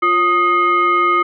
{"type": "tone with frequency modulation", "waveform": "sine", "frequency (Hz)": 1244.5, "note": "D#6", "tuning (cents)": 0, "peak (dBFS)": -11, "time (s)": [0.02, 1.23], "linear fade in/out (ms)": 10, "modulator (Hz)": 894, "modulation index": 0.75, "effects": []}